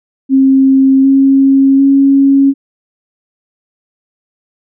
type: tone with pitch steps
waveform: sine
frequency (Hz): 267.7 / 271.3 / 274.9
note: C4 / C#4 / C#4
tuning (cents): +40 / -37 / -14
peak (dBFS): -4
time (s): 0.29-2.54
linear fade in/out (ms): 50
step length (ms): 750
effects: none